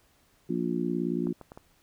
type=harmonic tone; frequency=58.7 Hz; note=A#1; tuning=13 cents sharp; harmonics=3 / 4 / 5 / 6; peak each=-32 / -32 / -32 / -32 dBFS; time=0.49-1.33 s; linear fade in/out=10 ms
type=clicks; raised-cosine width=1 ms; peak=-29 dBFS; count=4; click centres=1.27 / 1.413 / 1.519 / 1.575 s
effects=pink hiss -65 dBFS RMS until 1.82 s